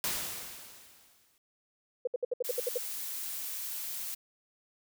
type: noise with exponential decay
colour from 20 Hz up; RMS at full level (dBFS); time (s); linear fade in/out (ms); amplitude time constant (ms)
white; -31; 0.04-1.38; 1; 290
type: tone bursts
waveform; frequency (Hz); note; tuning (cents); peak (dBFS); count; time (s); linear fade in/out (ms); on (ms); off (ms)
sine; 493.9; B4; 0; -27; 9; 2.05-2.777; 5; 23; 65
type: noise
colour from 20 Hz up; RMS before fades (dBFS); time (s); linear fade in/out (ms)
blue; -38; 2.44-4.15; 10
effects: none